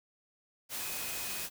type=tone in noise; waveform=sine; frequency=2513 Hz; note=D#7; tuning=17 cents sharp; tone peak=-46 dBFS; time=0.78-1.48 s; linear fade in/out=50 ms; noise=white; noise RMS=-38 dBFS; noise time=0.69-1.5 s; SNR=-11 dB; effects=none